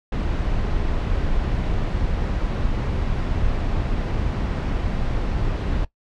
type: noise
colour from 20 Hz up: brown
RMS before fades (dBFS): -22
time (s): 0.12-5.85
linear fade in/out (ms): 5
effects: noise-tail reverb RT60 0.1 s tail -19 dB re dry + low-pass 4000 Hz 12 dB/octave